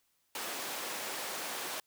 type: high-pass noise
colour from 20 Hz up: pink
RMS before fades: -39 dBFS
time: 0.35-1.8 s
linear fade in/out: 2 ms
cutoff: 460 Hz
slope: 12 dB/octave
effects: white hiss -75 dBFS RMS until 1.86 s